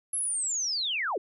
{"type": "linear sweep", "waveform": "sine", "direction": "down", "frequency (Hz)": [11175, 311.1], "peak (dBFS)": -27, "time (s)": [0.13, 1.18], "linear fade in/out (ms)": 5, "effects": []}